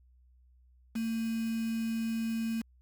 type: tone with quantisation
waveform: sine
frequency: 226.2 Hz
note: A3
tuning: 48 cents sharp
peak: -30 dBFS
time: 0.95-2.62 s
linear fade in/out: 10 ms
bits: 7
effects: added 62 Hz sine -59 dBFS peak until 2.81 s